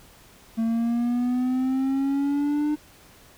triangle exponential sweep, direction up, 224.3 to 301.6 Hz, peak -19 dBFS, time 0.57-2.76 s, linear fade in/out 20 ms, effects pink hiss -52 dBFS RMS until 3.37 s

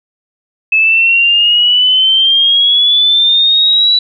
sine exponential sweep, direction up, 2595 to 3951 Hz, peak -6 dBFS, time 0.72-3.99 s, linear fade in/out 5 ms, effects none

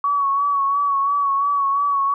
sine tone with vibrato, 1124 Hz, C#6, 24 cents sharp, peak -16 dBFS, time 0.04-2.14 s, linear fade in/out 2 ms, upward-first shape sine, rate 2.9 Hz, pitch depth 37 cents each way, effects none

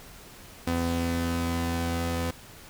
sawtooth tone pair together, 84.36 / 252.8 Hz, E2 / B3, +41 / +41 cents, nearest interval octave + perfect fifth, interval 1900 cents, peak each -25 dBFS, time 0.67-2.31 s, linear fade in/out 5 ms, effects pink hiss -48 dBFS RMS until 2.69 s

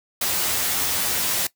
white noise with comb filter, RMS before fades -23 dBFS, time 0.21-1.47 s, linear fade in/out 5 ms, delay 11 ms, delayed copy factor +0.75, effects noise-tail reverb RT60 0.1 s tail -19 dB re dry

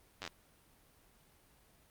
slowing click train, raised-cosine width 0.2 ms, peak -24 dBFS, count 6, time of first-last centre 0.22-0.276 s, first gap 10 ms, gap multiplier 1.06, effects pink hiss -66 dBFS RMS until 1.9 s + Opus 32 kbps

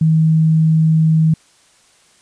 sine tone, 159.2 Hz, D#3, 40 cents sharp, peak -9 dBFS, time 0.01-1.34 s, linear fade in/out 5 ms, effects white hiss -52 dBFS RMS until 2.21 s + resampled to 22050 Hz

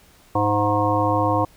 harmonic tone with a mistuned harmonic, 103.83 Hz, G#2, in tune, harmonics 1 / 3 / 5 / 7 / 9 / 10, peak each -24 / -24 / -24 / -24 / -24 / -24 dBFS, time 0.35-1.45 s, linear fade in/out 5 ms, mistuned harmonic 10, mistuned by +64 cents, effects pink hiss -53 dBFS RMS until 1.56 s

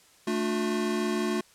square chord, D minor, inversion second, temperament equal with one note detuned, 220 / 293.7 / 357.8 Hz, A3 / D4 / F4, 0 / 0 / +42 cents, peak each -30 / -35 / -30 dBFS, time 0.27-1.41 s, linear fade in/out 5 ms, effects white hiss -58 dBFS RMS until 1.54 s + low-pass 10000 Hz 12 dB/octave

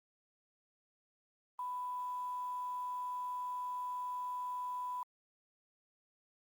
sine tone with quantisation, 994 Hz, B5, 11 cents sharp, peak -37 dBFS, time 1.59-5.03 s, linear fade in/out 2 ms, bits 10, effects Opus 32 kbps

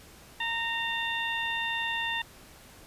harmonic tone with a mistuned harmonic, 922 Hz, A#5, 19 cents flat, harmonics 1 / 2 / 3 / 4, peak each -35 / -32 / -34 / -36 dBFS, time 0.4-2.22 s, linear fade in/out 5 ms, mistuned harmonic 4, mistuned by -42 cents, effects pink hiss -52 dBFS RMS until 2.86 s + resampled to 32000 Hz

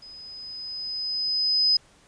sine tone with level ramp, 5030 Hz, D#8, 18 cents sharp, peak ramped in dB -42 to -16 dBFS, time 0.02-1.77 s, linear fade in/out 5 ms, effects pink hiss -57 dBFS RMS until 2.07 s + resampled to 22050 Hz

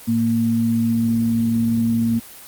sine tone pair together, 110.95 / 230 Hz, A2 / A#3, +15 / -23 cents, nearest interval octave + minor second, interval 1262 cents, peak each -24 / -16 dBFS, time 0.07-2.2 s, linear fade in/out 20 ms, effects white hiss -40 dBFS RMS until 2.47 s + Opus 24 kbps

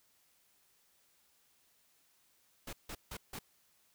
pink noise bursts, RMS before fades -44 dBFS, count 4, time 2.67-3.39 s, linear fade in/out 5 ms, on 60 ms, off 160 ms, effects white hiss -71 dBFS RMS until 3.94 s

